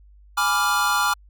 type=chord; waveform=square; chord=G# diminished seventh; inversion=none; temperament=equal; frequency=830.6 / 987.8 / 1174.7 / 1396.9 Hz; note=G#5 / B5 / D6 / F6; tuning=0 / 0 / 0 / 0 cents; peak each=-27 / -27 / -24 / -23 dBFS; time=0.37-1.14 s; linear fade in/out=10 ms; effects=added 50 Hz sine -47 dBFS peak until 1.29 s